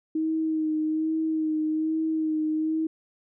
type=tone with vibrato; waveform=sine; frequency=314.5 Hz; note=D#4; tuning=19 cents sharp; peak=-23 dBFS; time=0.15-2.87 s; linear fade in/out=5 ms; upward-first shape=sine; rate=1.2 Hz; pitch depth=25 cents each way; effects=none